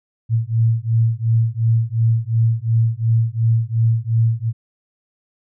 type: beating tone pair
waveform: sine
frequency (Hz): 112.6 / 115.4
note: A2 / A#2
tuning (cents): +40 / -17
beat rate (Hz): 2.8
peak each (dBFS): -17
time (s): 0.29-4.53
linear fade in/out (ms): 50
effects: none